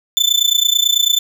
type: tone with amplitude modulation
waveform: 35% pulse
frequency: 3520 Hz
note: A7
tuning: in tune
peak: -6 dBFS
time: 0.17-1.19 s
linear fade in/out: 0 ms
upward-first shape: sine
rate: 29.1 Hz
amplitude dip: 90%
effects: none